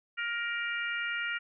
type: harmonic tone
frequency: 470 Hz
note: A#4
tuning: 14 cents sharp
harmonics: 3 / 4 / 5 / 6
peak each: -34 / -36 / -38 / -40 dBFS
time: 0.17-1.39 s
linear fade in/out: 20 ms
effects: none